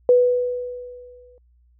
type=tone with exponential decay; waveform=sine; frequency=493.6 Hz; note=B4; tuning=1 cent flat; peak=-9 dBFS; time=0.09-1.38 s; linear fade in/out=1 ms; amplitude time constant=280 ms; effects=added 60 Hz sine -54 dBFS peak until 1.79 s